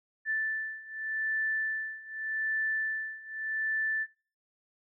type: beating tone pair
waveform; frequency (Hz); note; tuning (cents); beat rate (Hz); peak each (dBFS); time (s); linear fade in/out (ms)
sine; 1760 / 1760.84; A6 / A6; 0 / +1; 0.84; -34 / -32; 0.25-4.07; 50
effects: noise-tail reverb RT60 0.4 s tail -22 dB re dry